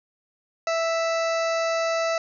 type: harmonic tone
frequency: 659.3 Hz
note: E5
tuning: in tune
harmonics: 1 / 2 / 3 / 4 / 6 / 7 / 8 / 9 / 10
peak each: -23 / -29 / -33 / -35 / -39 / -40 / -41 / -42 / -43 dBFS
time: 0.67-2.18 s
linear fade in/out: 2 ms
effects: none